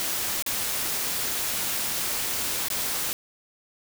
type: noise with dropouts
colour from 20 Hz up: white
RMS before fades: -28 dBFS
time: 0-3.13 s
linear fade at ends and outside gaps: 0 ms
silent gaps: 0.424-0.463 / 2.684-2.702 s
effects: none